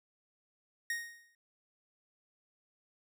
45% pulse tone with exponential decay, 1864.7 Hz, A#6, in tune, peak -31 dBFS, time 0.9-1.35 s, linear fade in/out 2 ms, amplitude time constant 97 ms, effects none

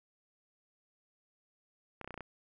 clicks, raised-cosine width 0.5 ms, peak -28 dBFS, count 7, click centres 2.013 / 2.045 / 2.076 / 2.107 / 2.142 / 2.177 / 2.207 s, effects none

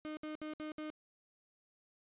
35% pulse tone bursts, 306.9 Hz, D#4, 24 cents flat, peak -39 dBFS, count 5, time 0.05-0.902 s, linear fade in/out 0 ms, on 120 ms, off 63 ms, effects resampled to 8000 Hz

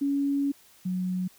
sine tone pair in turn, 280.6 / 183.45 Hz, C#4 / F#3, +21 / -15 cents, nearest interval perfect fifth, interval 736 cents, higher first, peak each -23 / -26 dBFS, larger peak first, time 0.01-0.52 / 0.85-1.28 s, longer first, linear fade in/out 10 ms, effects white hiss -57 dBFS RMS until 1.38 s

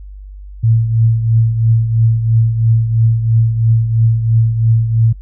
sine tone with tremolo, 113.3 Hz, A#2, 49 cents flat, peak -6 dBFS, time 0.63-5.13 s, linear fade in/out 10 ms, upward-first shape triangle, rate 3 Hz, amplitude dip 65%, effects noise-tail reverb RT60 0.1 s tail -26 dB re dry + added 49 Hz sine -29 dBFS peak until 5.21 s

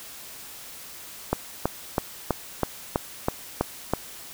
click train, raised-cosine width 1 ms, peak -7 dBFS, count 9, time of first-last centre 1.33-3.936 s, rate 3.07 Hz, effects white hiss -42 dBFS RMS until 4.33 s

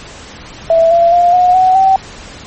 sine tone with pitch steps, 659.3 / 679.8 / 700.9 / 722.7 / 745.2 / 768.4 Hz, E5 / F5 / F5 / F#5 / F#5 / G5, 0 / -47 / +6 / -41 / +12 / -35 cents, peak -5 dBFS, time 0.7-1.96 s, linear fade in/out 2 ms, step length 210 ms, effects pink hiss -32 dBFS RMS until 2.46 s + MP3 32 kbps

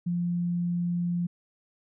sine tone, 174.2 Hz, F3, 4 cents flat, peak -25 dBFS, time 0.06-1.27 s, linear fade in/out 10 ms, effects none

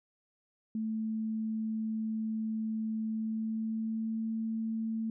sine tone with pitch glide, 220 to 223.2 Hz, A3 to A3, 0 to +25 cents, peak -31 dBFS, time 0.75-5.1 s, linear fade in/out 2 ms, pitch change +25 cents, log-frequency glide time 3.08-4.29 s, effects none

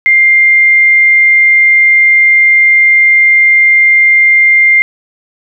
sine tone, 2100 Hz, C7, 6 cents sharp, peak -3 dBFS, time 0.06-4.82 s, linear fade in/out 0 ms, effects none

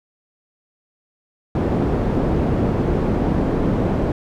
white low-pass noise, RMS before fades -19 dBFS, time 1.55-4.12 s, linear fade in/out 2 ms, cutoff 350 Hz, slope 12 dB/octave, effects none

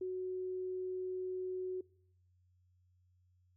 sine tone, 370 Hz, F#4, in tune, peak -36 dBFS, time 0.01-1.81 s, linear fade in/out 5 ms, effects noise-tail reverb RT60 0.7 s tail -24 dB re dry + added 90 Hz sine -68 dBFS peak until 3.56 s

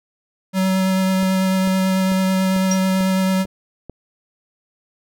square tone with vibrato, 188.9 Hz, F#3, 36 cents sharp, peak -16 dBFS, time 0.53-3.46 s, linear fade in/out 50 ms, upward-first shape triangle, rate 9.1 Hz, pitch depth 13 cents each way
click train, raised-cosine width 2 ms, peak -20 dBFS, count 7, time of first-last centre 1.23-3.897 s, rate 2.25 Hz
sine tone with exponential decay, 5710 Hz, F8, 37 cents sharp, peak -16 dBFS, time 2.71-2.81 s, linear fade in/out 5 ms, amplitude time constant 20 ms
effects none

